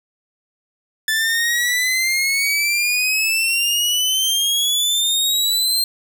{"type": "exponential sweep", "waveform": "sawtooth", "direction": "up", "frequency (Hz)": [1745, 4186], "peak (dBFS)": -13, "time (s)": [1.08, 5.84], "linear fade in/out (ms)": 2, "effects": []}